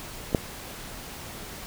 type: clicks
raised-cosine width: 2 ms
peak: -25 / -6 dBFS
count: 2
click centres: 0.329 / 0.348 s
effects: pink hiss -40 dBFS RMS until 1.66 s